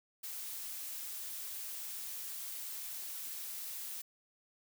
blue noise, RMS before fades -43 dBFS, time 0.23-4.02 s, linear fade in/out 10 ms, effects none

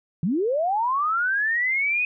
sine linear sweep, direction up, 146.83 to 2520 Hz, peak -20 dBFS, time 0.23-2.05 s, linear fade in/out 2 ms, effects none

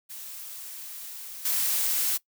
blue noise with level steps, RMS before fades -40 / -26 dBFS, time 0.09-2.18 s, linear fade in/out 20 ms, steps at 1.45 s, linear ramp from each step 5 ms, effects noise-tail reverb RT60 0.1 s tail -20 dB re dry

